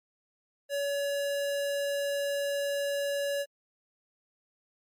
square tone, 566 Hz, C#5, 36 cents sharp, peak -29 dBFS, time 0.69-3.46 s, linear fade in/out 50 ms, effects MP3 64 kbps

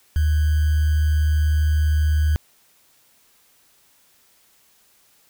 sine tone with sample-and-hold, 76.3 Hz, D#2, 33 cents flat, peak -15 dBFS, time 0.16-2.36 s, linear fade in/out 0 ms, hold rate 1575 Hz, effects white hiss -58 dBFS RMS until 5.29 s

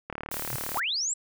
click train, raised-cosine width 0.5 ms, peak -19 dBFS, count 26, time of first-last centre 0.1-0.772 s, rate 37.2 Hz
blue noise, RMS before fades -35 dBFS, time 0.31-0.8 s, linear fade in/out 5 ms
sine tone with exponential growth, 126 Hz, B2, 35 cents sharp, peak -28 dBFS, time 0.44-0.56 s, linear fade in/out 5 ms, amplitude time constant 25 ms
sine linear sweep, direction up, 563 to 7902 Hz, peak -26 dBFS, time 0.75-1.14 s, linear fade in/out 10 ms
effects none

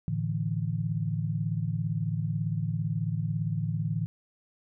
sine chord, A suspended fourth, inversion none, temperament equal, 110 / 146.83 / 164.81 Hz, A2 / D3 / E3, 0 / 0 / 0 cents, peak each -31 / -32 / -31 dBFS, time 0.08-4.06 s, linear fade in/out 0 ms, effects none

